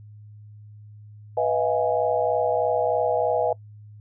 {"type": "chord", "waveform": "sine", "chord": "F half-diminished seventh", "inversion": "second", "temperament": "equal with one note detuned", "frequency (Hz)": [493.9, 635.3, 698.5, 830.6], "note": ["Cb5", "Eb5", "F5", "Ab5"], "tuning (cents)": [0, 36, 0, 0], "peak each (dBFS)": [-24, -24, -27, -27], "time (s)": [1.37, 3.53], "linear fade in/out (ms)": 5, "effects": ["noise-tail reverb RT60 0.1 s tail -23 dB re dry", "added 105 Hz sine -42 dBFS peak until 4 s"]}